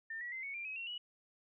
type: tone with pitch steps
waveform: sine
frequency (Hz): 1802 / 1931.3 / 2070 / 2219 / 2378 / 2548 / 2731 / 2927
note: A6 / B6 / C7 / C#7 / D7 / D#7 / F7 / F#7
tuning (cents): +41 / -39 / -19 / +1 / +21 / +41 / -39 / -19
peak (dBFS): -40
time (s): 0.1-0.98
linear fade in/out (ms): 5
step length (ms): 110
effects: none